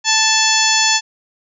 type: harmonic tone with a mistuned harmonic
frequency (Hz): 880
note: A5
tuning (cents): 0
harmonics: 1 / 2 / 3 / 4 / 5 / 6 / 7 / 8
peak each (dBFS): -20 / -20 / -20 / -20 / -20 / -20 / -20 / -20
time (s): 0.04-1.01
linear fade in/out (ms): 50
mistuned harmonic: 4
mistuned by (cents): -53
effects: none